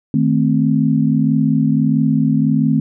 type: chord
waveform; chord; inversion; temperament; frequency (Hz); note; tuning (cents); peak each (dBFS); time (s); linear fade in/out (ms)
sine; A diminished; second; equal; 155.56 / 220 / 261.6; Eb3 / A3 / C4; 0 / 0 / 0; -16; 0.14-2.8; 2
effects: none